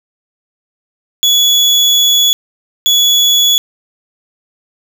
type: tone pair in turn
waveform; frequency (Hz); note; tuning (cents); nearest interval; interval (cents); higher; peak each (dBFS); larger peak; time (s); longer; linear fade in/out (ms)
35% pulse; 3395 / 3395; G#7 / G#7; +37 / +37; unison; 0; neither; -5; neither; 1.23-2.33 / 2.86-3.58; first; 0
effects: none